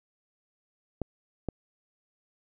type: clicks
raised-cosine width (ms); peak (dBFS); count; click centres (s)
2; -17; 2; 1.017 / 1.487
effects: none